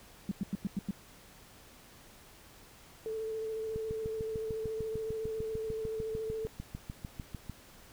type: tone bursts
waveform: sine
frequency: 196 Hz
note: G3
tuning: in tune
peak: -29 dBFS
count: 6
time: 0.29-0.909 s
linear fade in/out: 2 ms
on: 24 ms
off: 95 ms
type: tone with vibrato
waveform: sine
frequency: 441.1 Hz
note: A4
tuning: 4 cents sharp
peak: -34 dBFS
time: 3.06-6.47 s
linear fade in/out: 0 ms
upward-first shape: square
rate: 14 Hz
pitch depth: 14 cents each way
type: click train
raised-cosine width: 5 ms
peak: -27 dBFS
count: 26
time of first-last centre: 3.76-7.497 s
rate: 6.69 Hz
effects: pink hiss -56 dBFS RMS until 7.92 s